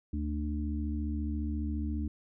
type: harmonic tone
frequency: 74.5 Hz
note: D2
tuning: 25 cents sharp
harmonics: 1 / 3 / 4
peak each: -32 / -37 / -38 dBFS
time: 0.13-2.08 s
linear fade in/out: 5 ms
effects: none